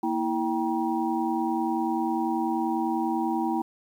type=tone cluster; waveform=sine; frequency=235.9 / 326.1 / 783 / 952 Hz; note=A#3 / E4 / G5 / A#5; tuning=+21 / -19 / -2 / +36 cents; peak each=-30 / -27 / -30 / -32 dBFS; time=0.03-3.62 s; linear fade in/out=5 ms; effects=9-bit